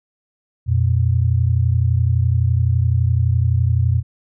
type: tone pair together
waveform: sine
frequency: 87.88 / 119.7 Hz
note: F2 / A#2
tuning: +11 / +46 cents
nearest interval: perfect fourth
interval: 535 cents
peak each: -16 dBFS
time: 0.66-4.03 s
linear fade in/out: 50 ms
effects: none